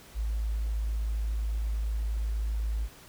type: tone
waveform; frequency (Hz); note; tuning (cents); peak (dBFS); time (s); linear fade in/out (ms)
sine; 54.1; A1; -29; -27; 0.14-2.89; 50
effects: pink hiss -52 dBFS RMS until 3.08 s